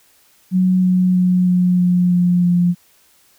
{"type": "tone with pitch steps", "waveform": "sine", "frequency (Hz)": [184.5, 183.01, 181.54, 180.08, 178.63, 177.19, 175.76], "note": ["F#3", "F#3", "F#3", "F#3", "F3", "F3", "F3"], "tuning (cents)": [-5, -19, -33, -47, 39, 25, 11], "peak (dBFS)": -11, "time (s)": [0.51, 2.75], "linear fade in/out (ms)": 50, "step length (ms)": 320, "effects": ["white hiss -54 dBFS RMS until 3.38 s"]}